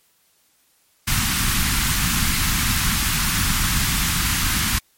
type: band-stop noise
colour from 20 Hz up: pink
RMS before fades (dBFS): -20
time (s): 1.07-4.79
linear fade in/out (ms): 10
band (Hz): 240 to 1100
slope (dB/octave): 24
effects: white hiss -61 dBFS RMS until 4.97 s + MP3 64 kbps